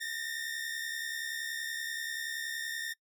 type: tone pair together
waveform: sawtooth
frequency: 1794.2 / 1864.7 Hz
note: A6 / A#6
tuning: +33 / 0 cents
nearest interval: minor second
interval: 67 cents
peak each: -34 / -36 dBFS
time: 0-2.94 s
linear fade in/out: 20 ms
effects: noise-tail reverb RT60 0.1 s tail -24 dB re dry